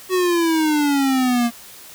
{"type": "exponential sweep", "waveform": "square", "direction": "down", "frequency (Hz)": [375, 232.7], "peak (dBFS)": -16, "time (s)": [0.09, 1.51], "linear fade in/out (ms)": 50, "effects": ["white hiss -41 dBFS RMS until 1.94 s"]}